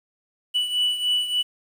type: beating tone pair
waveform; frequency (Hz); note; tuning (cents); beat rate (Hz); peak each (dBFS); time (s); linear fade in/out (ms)
triangle; 2960 / 2963.4; F#7 / F#7; 0 / +2; 3.4; -20 / -26; 0.54-1.43; 20
effects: 8-bit